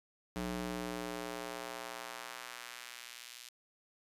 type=tone with high-pass filter sweep; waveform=square; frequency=60.3 Hz; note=B1; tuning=41 cents flat; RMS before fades=-43 dBFS; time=0.36-3.49 s; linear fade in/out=0 ms; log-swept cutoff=150 to 3500 Hz; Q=0.86; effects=resampled to 32000 Hz